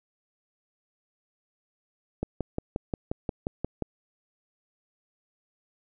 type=click train; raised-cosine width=2 ms; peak=-15 dBFS; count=10; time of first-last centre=2.23-3.823 s; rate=5.65 Hz; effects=none